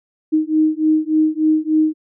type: beating tone pair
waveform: sine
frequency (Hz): 310 / 313.4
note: D#4 / D#4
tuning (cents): -6 / +13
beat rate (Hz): 3.4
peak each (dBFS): -16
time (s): 0.32-1.94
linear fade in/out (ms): 20
effects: none